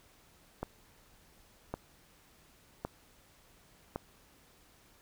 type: click train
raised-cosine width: 1 ms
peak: -21 dBFS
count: 4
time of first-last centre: 0.63-3.96 s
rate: 0.901 Hz
effects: pink hiss -63 dBFS RMS until 5.01 s